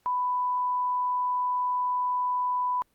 sine tone, 994 Hz, B5, 11 cents sharp, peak -24 dBFS, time 0.06-2.82 s, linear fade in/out 0 ms, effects pink hiss -69 dBFS RMS until 2.94 s + Opus 48 kbps

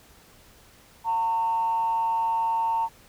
sine tone with frequency modulation, 910 Hz, A#5, 42 cents flat, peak -21 dBFS, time 1.04-2.89 s, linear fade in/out 50 ms, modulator 186 Hz, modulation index 0.26, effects tanh soft clip ceiling -17 dBFS + pink hiss -54 dBFS RMS until 3.08 s

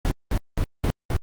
brown noise bursts, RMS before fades -21 dBFS, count 5, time 0.05-1.165 s, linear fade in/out 0 ms, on 63 ms, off 200 ms, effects Opus 48 kbps

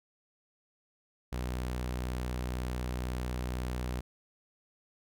sawtooth tone, 62 Hz, B1, 7 cents sharp, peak -29 dBFS, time 1.32-4.01 s, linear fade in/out 10 ms, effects none

